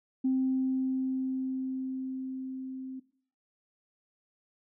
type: tone with level ramp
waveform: sine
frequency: 261.6 Hz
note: C4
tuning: in tune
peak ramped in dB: -23 to -37 dBFS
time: 0.24-3 s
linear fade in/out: 10 ms
effects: noise-tail reverb RT60 0.5 s tail -18 dB re dry + tanh soft clip ceiling -19 dBFS